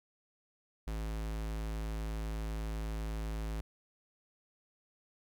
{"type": "tone", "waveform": "square", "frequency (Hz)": 54, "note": "A1", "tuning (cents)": -32, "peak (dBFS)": -36, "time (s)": [0.87, 3.61], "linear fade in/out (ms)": 5, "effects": ["13-bit"]}